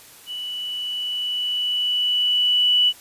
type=tone with level ramp; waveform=sine; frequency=2960 Hz; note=F#7; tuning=in tune; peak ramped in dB=-28 to -13 dBFS; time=0.26-2.93 s; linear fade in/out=50 ms; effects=white hiss -46 dBFS RMS until 3 s + resampled to 32000 Hz